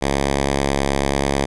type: tone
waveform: 5% pulse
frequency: 69.3 Hz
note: C#2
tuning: in tune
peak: -6 dBFS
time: 0.01-1.46 s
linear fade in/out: 20 ms
effects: resampled to 24000 Hz